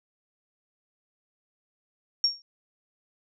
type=tone with exponential decay; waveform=sine; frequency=5540 Hz; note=F8; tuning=15 cents flat; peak=-16 dBFS; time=2.24-2.42 s; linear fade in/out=1 ms; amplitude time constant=38 ms; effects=none